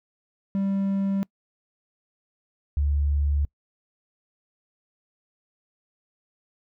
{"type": "tone pair in turn", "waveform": ["triangle", "sine"], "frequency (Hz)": [196, 72.07], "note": ["G3", "D2"], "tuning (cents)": [0, -32], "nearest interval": "octave + perfect fourth", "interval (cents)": 1732, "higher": "first", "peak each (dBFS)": -20, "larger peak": "neither", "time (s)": [[0.55, 1.23], [2.77, 3.45]], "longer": "neither", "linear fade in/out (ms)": 0, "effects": ["noise-tail reverb RT60 0.1 s tail -25 dB re dry"]}